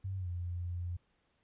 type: tone with pitch glide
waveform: sine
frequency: 95.7 to 87.76 Hz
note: G2 to F2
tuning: -41 to +9 cents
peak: -35 dBFS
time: 0.04-0.97 s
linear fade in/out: 10 ms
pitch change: -150 cents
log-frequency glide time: 0.17-0.28 s
effects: pink hiss -75 dBFS RMS until 1.43 s + resampled to 8000 Hz